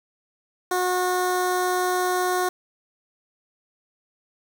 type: tone with notch filter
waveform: 15% pulse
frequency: 363.7 Hz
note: F#4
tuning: 30 cents flat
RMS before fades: -23 dBFS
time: 0.71-2.49 s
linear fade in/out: 5 ms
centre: 2900 Hz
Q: 1.4
effects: 7-bit